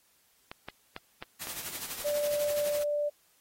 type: clicks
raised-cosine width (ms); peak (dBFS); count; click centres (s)
0.3; -23; 5; 0.515 / 0.686 / 0.964 / 1.225 / 1.471
type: noise with tremolo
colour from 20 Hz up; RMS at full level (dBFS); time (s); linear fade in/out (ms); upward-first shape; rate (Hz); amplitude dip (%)
white; -37; 1.4-2.84; 20; sine; 12; 55
type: tone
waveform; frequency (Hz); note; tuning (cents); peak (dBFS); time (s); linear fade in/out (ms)
sine; 588; D5; +2; -27; 2.04-3.1; 20
effects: white hiss -67 dBFS RMS until 3.4 s + AAC 48 kbps